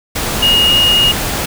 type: tone in noise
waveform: sine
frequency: 2862 Hz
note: F7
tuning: 42 cents sharp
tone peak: -8 dBFS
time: 0.42-1.12 s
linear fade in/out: 10 ms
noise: pink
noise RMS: -18 dBFS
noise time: 0.15-1.46 s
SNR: +7 dB
effects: none